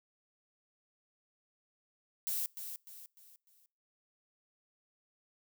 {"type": "noise with echo", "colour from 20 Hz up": "violet", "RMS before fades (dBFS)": -35, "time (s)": [2.27, 2.46], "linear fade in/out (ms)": 0, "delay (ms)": 300, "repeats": 4, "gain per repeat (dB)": -8, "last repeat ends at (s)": 3.66, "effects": ["noise-tail reverb RT60 0.5 s tail -26 dB re dry"]}